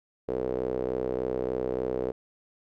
sawtooth tone with band-pass filter, 63.4 Hz, B1, 46 cents sharp, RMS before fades -30 dBFS, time 0.28-2.12 s, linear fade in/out 10 ms, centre 450 Hz, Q 4.7, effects none

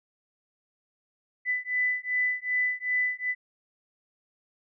sine beating tone pair, 1995 / 1997.6 Hz, B6 / B6, +17 / +19 cents, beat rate 2.6 Hz, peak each -28 dBFS, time 1.45-3.35 s, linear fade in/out 50 ms, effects none

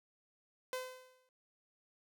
sawtooth tone with exponential decay, 511 Hz, C5, 41 cents flat, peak -32 dBFS, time 0.73-1.29 s, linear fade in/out 1 ms, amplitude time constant 120 ms, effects none

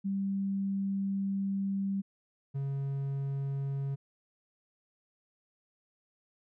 sine / triangle tone pair in turn, 196 / 138.03 Hz, G3 / C#3, 0 / -7 cents, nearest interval tritone, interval 607 cents, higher first, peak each -29 / -29 dBFS, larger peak neither, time 0.04-2.02 / 2.54-3.96 s, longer first, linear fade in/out 20 ms, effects none

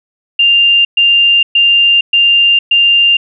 sine tone bursts, 2794 Hz, F7, in tune, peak -5 dBFS, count 5, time 0.39-3.17 s, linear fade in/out 5 ms, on 460 ms, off 120 ms, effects none

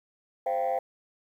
sine chord, C suspended fourth, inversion none, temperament equal with one note detuned, 523.3 / 686.5 / 784 Hz, C5 / F5 / G5, 0 / -30 / 0 cents, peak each -28 dBFS, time 0.46-0.79 s, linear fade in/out 5 ms, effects tanh soft clip ceiling -21 dBFS + 10-bit

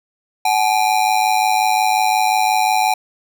square ring-modulated tone, 801 Hz, G5, 37 cents sharp, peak -11 dBFS, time 0.45-2.94 s, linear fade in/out 5 ms, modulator 52.8 Hz, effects none

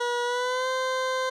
20% pulse tone with pitch glide, 482.7 to 517.3 Hz, B4 to C5, -40 to -20 cents, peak -20 dBFS, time 0-1.3 s, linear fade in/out 10 ms, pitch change +120 cents, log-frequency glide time 0.24-0.68 s, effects low-pass 6000 Hz 12 dB/octave

